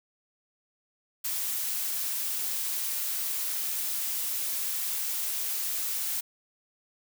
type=noise; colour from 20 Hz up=blue; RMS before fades=-31 dBFS; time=1.24-6.21 s; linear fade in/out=10 ms; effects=none